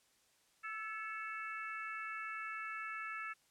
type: harmonic tone with a mistuned harmonic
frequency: 441.6 Hz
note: A4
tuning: 6 cents sharp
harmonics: 3 / 4 / 5 / 6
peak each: -44 / -46 / -48 / -50 dBFS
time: 0.63-3.34 s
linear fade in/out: 20 ms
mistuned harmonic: 4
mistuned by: -47 cents
effects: white hiss -72 dBFS RMS until 3.5 s + low-pass 10000 Hz 12 dB/octave